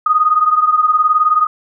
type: beating tone pair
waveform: sine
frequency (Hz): 1238 / 1257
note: D#6 / D#6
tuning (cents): -9 / +17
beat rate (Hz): 19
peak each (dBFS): -11 / -15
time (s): 0.06-1.47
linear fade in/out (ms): 5
effects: none